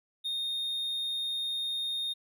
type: tone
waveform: triangle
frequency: 3685 Hz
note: A#7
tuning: 21 cents flat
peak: -29 dBFS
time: 0.24-2.14 s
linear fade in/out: 20 ms
effects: none

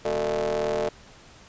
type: ring-modulated tone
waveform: 35% pulse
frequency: 77.78 Hz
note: D#2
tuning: in tune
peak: -19 dBFS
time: 0.05-0.89 s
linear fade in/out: 5 ms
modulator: 523 Hz
effects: pink hiss -50 dBFS RMS until 1.48 s + resampled to 16000 Hz

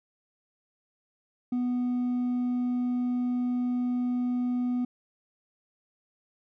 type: tone with hard clipping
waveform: sine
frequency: 246.9 Hz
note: B3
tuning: in tune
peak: -26 dBFS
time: 1.52-4.85 s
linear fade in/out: 5 ms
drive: 2 dB
effects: none

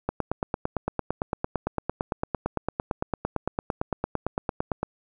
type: click train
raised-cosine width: 1 ms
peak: -11 dBFS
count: 43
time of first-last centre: 0.09-4.83 s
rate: 8.86 Hz
effects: none

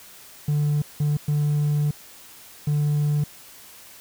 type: tone bursts at uneven times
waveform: triangle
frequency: 147.7 Hz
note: D3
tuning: 10 cents sharp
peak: -16 dBFS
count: 4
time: 0.48-0.82 / 1-1.17 / 1.28-1.91 / 2.67-3.24 s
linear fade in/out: 5 ms
effects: tanh soft clip ceiling -13 dBFS + white hiss -46 dBFS RMS until 4 s

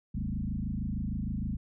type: tone with frequency modulation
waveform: sine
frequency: 133.4 Hz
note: C3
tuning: 34 cents sharp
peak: -30 dBFS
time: 0.14-1.57 s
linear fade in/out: 10 ms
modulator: 26.5 Hz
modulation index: 3.8
effects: none

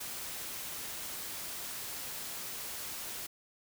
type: noise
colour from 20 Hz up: white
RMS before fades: -41 dBFS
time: 0-3.27 s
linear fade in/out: 10 ms
effects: none

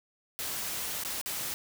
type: noise with dropouts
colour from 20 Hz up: white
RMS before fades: -35 dBFS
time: 0.39-1.54 s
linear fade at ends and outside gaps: 0 ms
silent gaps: 1.036-1.049 / 1.214-1.26 s
effects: none

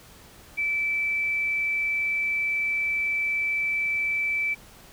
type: tone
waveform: sine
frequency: 2319 Hz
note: D7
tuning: 22 cents flat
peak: -23 dBFS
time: 0.57-4.55 s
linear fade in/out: 20 ms
effects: pink hiss -50 dBFS RMS until 4.92 s

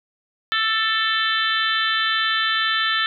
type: harmonic tone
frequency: 441.9 Hz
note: A4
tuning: 7 cents sharp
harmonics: 3 / 4 / 5 / 6 / 7 / 8 / 9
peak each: -24 / -22 / -33 / -33 / -26 / -26 / -30 dBFS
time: 0.52-3.06 s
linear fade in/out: 0 ms
effects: none

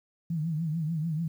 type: tone with vibrato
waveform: sine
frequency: 160 Hz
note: D#3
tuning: 49 cents sharp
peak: -27 dBFS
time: 0.3-1.28 s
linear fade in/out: 5 ms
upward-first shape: triangle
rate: 6.8 Hz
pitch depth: 130 cents each way
effects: 10-bit

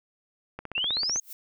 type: click train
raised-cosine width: 0.5 ms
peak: -21 dBFS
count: 10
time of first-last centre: 0.59-1.16 s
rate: 15.8 Hz
type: exponential sweep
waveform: sine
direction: up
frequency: 2640 to 6660 Hz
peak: -25 dBFS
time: 0.75-1.2 s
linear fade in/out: 5 ms
type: noise with exponential growth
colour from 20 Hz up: violet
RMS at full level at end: -36 dBFS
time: 1.17-1.33 s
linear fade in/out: 2 ms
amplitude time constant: 33 ms
effects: none

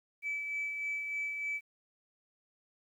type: tone with tremolo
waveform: sine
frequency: 2304 Hz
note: D7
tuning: 34 cents flat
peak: -31 dBFS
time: 0.22-1.61 s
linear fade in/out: 50 ms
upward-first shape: sine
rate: 3.3 Hz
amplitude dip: 40%
effects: tanh soft clip ceiling -29 dBFS + 11-bit

